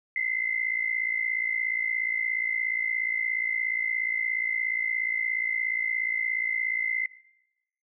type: tone pair together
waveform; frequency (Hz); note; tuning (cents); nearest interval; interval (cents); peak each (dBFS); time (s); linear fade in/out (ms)
sine; 2032 / 2089; B6 / C7; +49 / -3; unison; 48; -28; 0.16-7.06; 2
effects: noise-tail reverb RT60 0.9 s tail -19 dB re dry